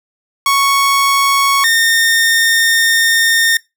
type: tone pair in turn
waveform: sawtooth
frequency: 1108.7 / 1827.1 Hz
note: C#6 / A#6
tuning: 0 / -35 cents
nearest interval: major sixth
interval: 865 cents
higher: second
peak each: -6 dBFS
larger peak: neither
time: 0.46-1.64 / 1.64-3.57 s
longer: second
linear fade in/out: 2 ms
effects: noise-tail reverb RT60 0.2 s tail -22 dB re dry